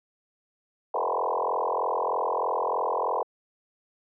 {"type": "tone with frequency modulation", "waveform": "sine", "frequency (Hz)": 730, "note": "F#5", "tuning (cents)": -24, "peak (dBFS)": -23, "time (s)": [0.94, 3.23], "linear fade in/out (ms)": 5, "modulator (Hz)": 43.2, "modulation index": 7.2, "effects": ["high-pass 400 Hz 12 dB/octave"]}